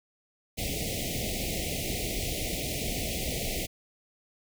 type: band-stop noise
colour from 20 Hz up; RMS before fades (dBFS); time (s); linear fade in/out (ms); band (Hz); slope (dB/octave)
pink; -32; 0.57-3.67; 20; 750 to 2000; 96
effects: none